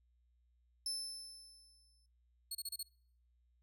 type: tone with exponential decay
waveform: 30% pulse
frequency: 5274 Hz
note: E8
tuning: in tune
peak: -32 dBFS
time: 0.86-2.06 s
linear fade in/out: 2 ms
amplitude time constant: 260 ms
type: tone bursts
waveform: 20% pulse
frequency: 4344 Hz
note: C#8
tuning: 36 cents flat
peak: -34 dBFS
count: 5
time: 2.51-2.83 s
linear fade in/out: 5 ms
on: 40 ms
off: 30 ms
effects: noise-tail reverb RT60 0.6 s tail -24 dB re dry + added 60 Hz sine -70 dBFS peak until 3.62 s